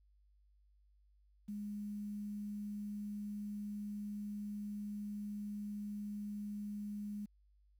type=tone with quantisation; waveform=sine; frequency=206.7 Hz; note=G#3; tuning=8 cents flat; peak=-40 dBFS; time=1.48-7.26 s; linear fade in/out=10 ms; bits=11; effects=added 50 Hz sine -66 dBFS peak until 7.79 s